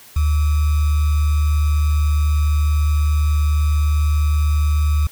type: tone with sample-and-hold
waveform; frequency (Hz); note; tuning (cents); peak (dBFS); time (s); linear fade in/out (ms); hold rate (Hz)
sine; 74.8; D2; +32; -13; 0.16-5.07; 5; 1225
effects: white hiss -44 dBFS RMS until 5.11 s